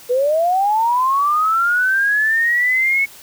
sine linear sweep, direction up, 477.9 to 2217 Hz, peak -13 dBFS, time 0.09-3.06 s, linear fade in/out 20 ms, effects white hiss -41 dBFS RMS until 3.22 s

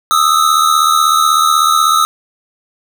square tone pair together, 1235 / 1311.2 Hz, D#6 / E6, -13 / -10 cents, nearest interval minor second, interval 103 cents, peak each -12 dBFS, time 0.11-2.05 s, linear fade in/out 0 ms, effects none

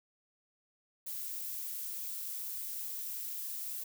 violet noise, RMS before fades -40 dBFS, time 1.06-3.84 s, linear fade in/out 10 ms, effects none

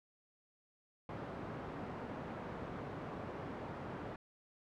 pink band-pass noise, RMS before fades -45 dBFS, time 1.09-4.16 s, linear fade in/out 2 ms, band 110 to 1200 Hz, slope 12 dB/octave, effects none

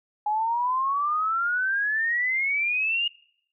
sine exponential sweep, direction up, 830.6 to 2871 Hz, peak -22 dBFS, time 0.26-3.08 s, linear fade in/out 5 ms, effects noise-tail reverb RT60 0.7 s tail -24 dB re dry

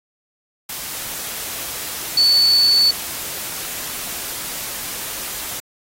sine tone in noise, 4469 Hz, C#8, 13 cents sharp, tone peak -11 dBFS, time 2.17-2.91 s, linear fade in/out 5 ms, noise white, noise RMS -28 dBFS, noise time 0.69-5.6 s, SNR +14 dB, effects AAC 48 kbps

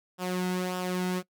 sawtooth tone with flanger, 182.2 Hz, F#3, 26 cents flat, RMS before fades -30 dBFS, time 0.18-1.23 s, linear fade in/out 50 ms, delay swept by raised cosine 0.46 to 1.76 ms, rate 1.7 Hz, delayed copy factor -0.55, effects noise-tail reverb RT60 0.1 s tail -22 dB re dry

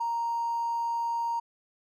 triangle tone with hard clipping, 932.3 Hz, A#5, in tune, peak -27 dBFS, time 0-1.4 s, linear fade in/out 10 ms, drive 3 dB, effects none

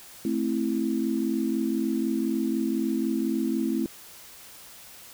sine chord, A minor, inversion none, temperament just, 220 / 264 / 330 Hz, A3 / C4 / E4, 0 / +16 / +2 cents, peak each -28 dBFS, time 0.25-3.86 s, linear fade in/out 2 ms, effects white hiss -47 dBFS RMS until 5.13 s

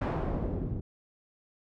pink noise with low-pass filter sweep, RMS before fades -32 dBFS, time 0.01-0.81 s, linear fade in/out 10 ms, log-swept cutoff 1300 to 210 Hz, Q 0.86, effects none

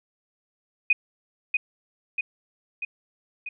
sine tone with echo, 2489 Hz, D#7, in tune, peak -15 dBFS, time 0.9-0.93 s, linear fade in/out 5 ms, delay 640 ms, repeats 4, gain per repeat -4 dB, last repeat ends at 3.49 s, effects none

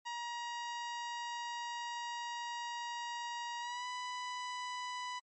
sawtooth tone with pitch glide, 950 to 993.2 Hz, A#5 to B5, +33 to +9 cents, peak -35 dBFS, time 0.05-5.2 s, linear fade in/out 20 ms, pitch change +76 cents, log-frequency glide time 3.6-3.86 s, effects low-pass 8000 Hz 12 dB/octave + MP3 32 kbps

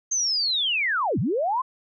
sine linear two-way sweep, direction down then up, 6400 to 92.5 to 1072 Hz, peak -21 dBFS, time 0.11-1.62 s, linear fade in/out 10 ms, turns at 1.19 s, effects none

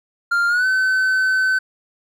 triangle tone with pitch glide, 1396.9 to 1523.3 Hz, F6 to F#6, 0 to +50 cents, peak -13 dBFS, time 0.31-1.59 s, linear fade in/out 10 ms, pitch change +150 cents, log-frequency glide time 0.48-0.66 s, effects none

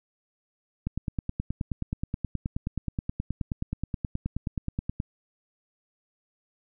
click train, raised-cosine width 5 ms, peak -16 dBFS, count 40, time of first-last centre 0.87-5.001 s, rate 9.44 Hz, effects none

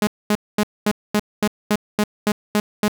sawtooth tone bursts, 209.4 Hz, G#3, 15 cents sharp, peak -11 dBFS, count 11, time 0.02-2.881 s, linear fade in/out 2 ms, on 51 ms, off 230 ms, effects none

